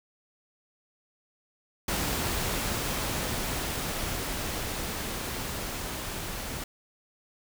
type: noise with level ramp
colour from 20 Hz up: pink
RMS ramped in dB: -29 to -36 dBFS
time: 1.88-6.64 s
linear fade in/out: 5 ms
effects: none